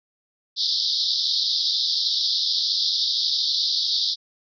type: band-pass noise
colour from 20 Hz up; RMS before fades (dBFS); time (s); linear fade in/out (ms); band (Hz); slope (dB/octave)
white; -23; 0.56-4.16; 50; 3500 to 5200; 96
effects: none